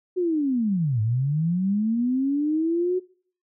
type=linear two-way sweep; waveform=sine; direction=down then up; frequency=372.1 to 105 to 372.1 Hz; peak=-20 dBFS; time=0.16-3 s; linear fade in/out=20 ms; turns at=1.01 s; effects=noise-tail reverb RT60 0.5 s tail -23 dB re dry